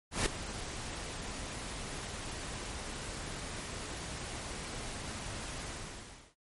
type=noise with ADSR envelope; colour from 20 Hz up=pink; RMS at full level=-28 dBFS; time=0.11-6.35 s; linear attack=150 ms; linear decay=6 ms; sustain=-13 dB; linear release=690 ms; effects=noise-tail reverb RT60 0.1 s tail -22 dB re dry + MP3 48 kbps